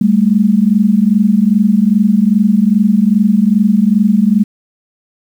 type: tone pair together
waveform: sine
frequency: 197.52 / 220 Hz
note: G3 / A3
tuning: +13 / 0 cents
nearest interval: major second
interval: 187 cents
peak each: -10 dBFS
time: 0.01-4.44 s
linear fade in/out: 5 ms
effects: 7-bit